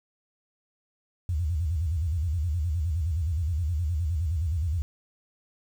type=tone with vibrato; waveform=sine; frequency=81.1 Hz; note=E2; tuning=28 cents flat; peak=-24 dBFS; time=1.29-4.82 s; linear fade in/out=0 ms; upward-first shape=square; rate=9.6 Hz; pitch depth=160 cents each way; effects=9-bit

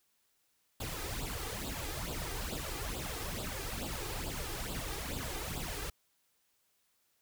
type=noise with flanger; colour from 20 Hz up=pink; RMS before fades=-39 dBFS; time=0.8-5.9 s; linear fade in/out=5 ms; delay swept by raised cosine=0.24 to 2.54 ms; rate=2.3 Hz; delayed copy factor=+0.75; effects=white hiss -75 dBFS RMS until 7.21 s

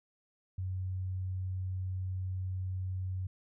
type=tone; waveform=sine; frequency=93.1 Hz; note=F#2; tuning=11 cents sharp; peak=-33 dBFS; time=0.58-3.27 s; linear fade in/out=5 ms; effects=none

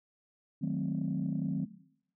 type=chord; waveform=sine; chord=D# diminished seventh; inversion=none; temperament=equal with one note detuned; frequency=155.56 / 185 / 217.1 / 261.6 Hz; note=D#3 / F#3 / A3 / C4; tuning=0 / 0 / -23 / 0 cents; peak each=-34 / -33 / -36 / -35 dBFS; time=0.61-1.66 s; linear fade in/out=20 ms; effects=noise-tail reverb RT60 0.7 s tail -17 dB re dry + tanh soft clip ceiling -23 dBFS

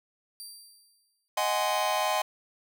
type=tone with exponential decay; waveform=20% pulse; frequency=4699 Hz; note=D8; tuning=in tune; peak=-33 dBFS; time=0.4-1.28 s; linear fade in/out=0 ms; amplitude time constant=190 ms
type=chord; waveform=45% pulse; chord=Ab dominant seventh; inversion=second; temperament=just; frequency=623 / 747.5 / 830.6 / 1038.3 Hz; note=Eb5 / Gb5 / Ab5 / C6; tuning=+2 / +17 / 0 / -14 cents; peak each=-31 dBFS; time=1.37-2.22 s; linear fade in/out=5 ms
effects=none

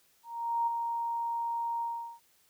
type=tone with ADSR envelope; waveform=sine; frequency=932.3 Hz; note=A#5; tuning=in tune; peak=-25 dBFS; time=0.23-2.2 s; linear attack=440 ms; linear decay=13 ms; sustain=-5 dB; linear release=380 ms; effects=white hiss -67 dBFS RMS until 2.49 s

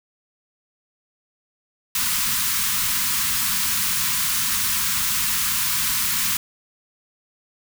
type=band-stop noise; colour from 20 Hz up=white; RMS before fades=-22 dBFS; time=1.95-6.37 s; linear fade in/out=2 ms; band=250 to 930 Hz; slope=96 dB/octave; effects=none

